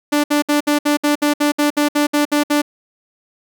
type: tone bursts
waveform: sawtooth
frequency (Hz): 293.7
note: D4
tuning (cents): 0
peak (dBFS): -9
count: 14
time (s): 0.12-2.619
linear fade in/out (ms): 10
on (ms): 120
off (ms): 63
effects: none